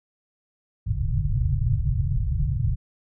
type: low-pass noise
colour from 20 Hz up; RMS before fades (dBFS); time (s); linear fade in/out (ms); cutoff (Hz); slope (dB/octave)
white; -23; 0.86-2.76; 20; 150; 96
effects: none